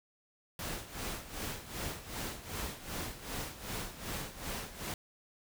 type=noise with tremolo; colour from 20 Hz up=pink; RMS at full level=-38 dBFS; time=0.59-4.94 s; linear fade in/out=2 ms; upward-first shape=sine; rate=2.6 Hz; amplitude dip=75%; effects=none